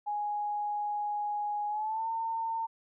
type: tone with pitch glide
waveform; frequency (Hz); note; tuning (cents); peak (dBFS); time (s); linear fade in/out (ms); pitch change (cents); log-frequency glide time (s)
sine; 830.6 to 905.8; G#5 to A#5; 0 to -50; -30; 0.06-2.67; 20; +150; 1.68-2.07
effects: none